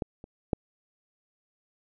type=clicks; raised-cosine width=2 ms; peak=-16 / -30 / -11 dBFS; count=3; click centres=0.022 / 0.241 / 0.532 s; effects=none